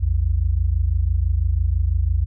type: tone pair together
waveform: sine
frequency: 58.18 / 84.2 Hz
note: A#1 / E2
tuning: -3 / +37 cents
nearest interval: tritone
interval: 640 cents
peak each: -19 dBFS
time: 0-2.26 s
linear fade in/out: 20 ms
effects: none